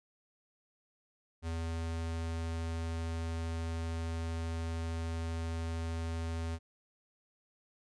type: tone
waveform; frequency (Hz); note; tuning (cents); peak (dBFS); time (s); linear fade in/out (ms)
square; 82.41; E2; 0; -35; 1.42-6.59; 50
effects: resampled to 22050 Hz